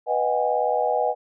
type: chord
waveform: sine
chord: G# minor seventh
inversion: first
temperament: equal with one note detuned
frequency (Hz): 493.9 / 622.3 / 740 / 818.7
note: B4 / D#5 / F#5 / G#5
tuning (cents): 0 / 0 / 0 / -25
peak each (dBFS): -25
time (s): 0.06-1.15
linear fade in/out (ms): 50
effects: none